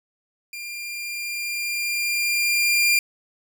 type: tone with level ramp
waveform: sawtooth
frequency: 2395 Hz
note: D7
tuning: 33 cents sharp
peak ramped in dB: -29 to -12 dBFS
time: 0.53-2.99 s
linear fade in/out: 2 ms
effects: none